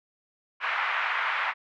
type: band-pass noise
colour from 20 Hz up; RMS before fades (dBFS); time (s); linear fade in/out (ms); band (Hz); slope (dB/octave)
pink; -28; 0.6-1.54; 50; 980 to 2400; 24
effects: none